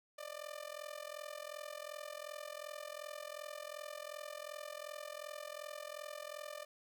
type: tone with amplitude modulation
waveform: sawtooth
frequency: 596 Hz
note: D5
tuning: 25 cents sharp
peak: -37 dBFS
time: 0.18-6.65 s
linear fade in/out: 10 ms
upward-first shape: sine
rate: 42.7 Hz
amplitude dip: 90%
effects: none

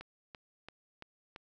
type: click train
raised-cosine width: 0.3 ms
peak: -30 dBFS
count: 5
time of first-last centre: 0.01-1.361 s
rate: 2.96 Hz
effects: none

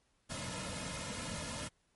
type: noise with comb filter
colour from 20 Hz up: pink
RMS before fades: -41 dBFS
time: 0.29-1.69 s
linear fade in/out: 20 ms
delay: 2.6 ms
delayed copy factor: -0.95
effects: pink hiss -75 dBFS RMS until 1.95 s + MP3 48 kbps

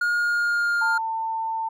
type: tone with pitch glide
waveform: triangle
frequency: 1428 to 1405.1 Hz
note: F6 to F6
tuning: +38 to +10 cents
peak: -18 dBFS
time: 0.01-0.98 s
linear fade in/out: 5 ms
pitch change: -28 cents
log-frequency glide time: 0.16-0.85 s
type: tone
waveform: sine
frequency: 896 Hz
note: A5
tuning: 31 cents sharp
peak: -24 dBFS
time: 0.81-1.69 s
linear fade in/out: 10 ms
effects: none

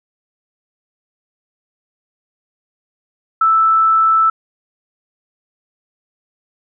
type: tone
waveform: sine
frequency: 1318.5 Hz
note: E6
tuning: in tune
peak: -9 dBFS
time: 3.41-4.3 s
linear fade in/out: 5 ms
effects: none

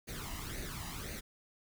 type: noise with flanger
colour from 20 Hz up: pink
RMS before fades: -42 dBFS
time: 0.07-1.21 s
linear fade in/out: 20 ms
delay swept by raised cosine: 0.46 to 1.04 ms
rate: 1.9 Hz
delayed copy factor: +0.7
effects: none

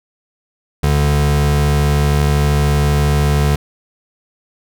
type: tone pair together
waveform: square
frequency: 72.52 / 145.4 Hz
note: D2 / D3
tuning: -21 / -17 cents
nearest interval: octave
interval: 1204 cents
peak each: -15 dBFS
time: 0.83-3.56 s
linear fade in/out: 5 ms
effects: none

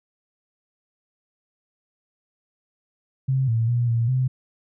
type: tone with pitch steps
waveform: sine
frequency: 132.6 / 113.9 / 120.3 / 116.1 / 128.8 Hz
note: C3 / A#2 / B2 / A#2 / C3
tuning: +23 / -40 / -45 / -7 / -27 cents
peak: -18 dBFS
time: 3.28-4.28 s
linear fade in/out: 10 ms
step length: 200 ms
effects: none

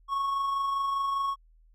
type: tone with amplitude modulation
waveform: triangle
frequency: 1103 Hz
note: C#6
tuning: 9 cents flat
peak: -23 dBFS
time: 0.08-1.36 s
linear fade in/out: 50 ms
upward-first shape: sine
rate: 25 Hz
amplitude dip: 30%
effects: added 40 Hz sine -56 dBFS peak until 1.74 s

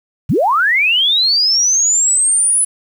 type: linear sweep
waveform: sine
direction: up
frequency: 80.7 to 10140 Hz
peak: -10 dBFS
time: 0.29-2.65 s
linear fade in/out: 10 ms
effects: 7-bit

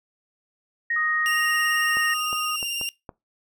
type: tone with pitch glide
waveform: sine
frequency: 1871 to 1859.1 Hz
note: A#6 to A#6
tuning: +6 to -5 cents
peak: -22 dBFS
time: 0.9-2.14 s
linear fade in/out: 5 ms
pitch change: -11 cents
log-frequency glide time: 1.63-1.96 s
type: tone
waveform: sine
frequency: 1244.5 Hz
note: D#6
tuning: in tune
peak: -27 dBFS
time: 0.96-2.56 s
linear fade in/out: 5 ms
type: tone with vibrato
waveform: sawtooth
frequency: 2789 Hz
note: F7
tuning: 3 cents flat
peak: -23 dBFS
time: 1.26-2.89 s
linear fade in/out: 0 ms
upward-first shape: sine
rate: 18 Hz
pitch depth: 24 cents each way
type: clicks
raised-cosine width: 1 ms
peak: -22 dBFS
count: 5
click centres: 1.97 / 2.329 / 2.628 / 2.813 / 3.092 s
effects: noise-tail reverb RT60 0.2 s tail -21 dB re dry

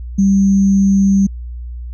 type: tone with sample-and-hold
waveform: sine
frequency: 196 Hz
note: G3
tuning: in tune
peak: -8 dBFS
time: 0.18-1.27 s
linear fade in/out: 10 ms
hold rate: 6300 Hz
effects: added 60 Hz sine -24 dBFS peak until 1.93 s + resampled to 16000 Hz

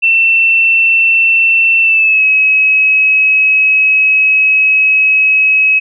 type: tone with pitch glide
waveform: sine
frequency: 2686 to 2560 Hz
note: E7 to D#7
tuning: +32 to +49 cents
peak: -6 dBFS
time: 0.02-5.8 s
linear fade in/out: 20 ms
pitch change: -83 cents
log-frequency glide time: 1.81-2.24 s
effects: none

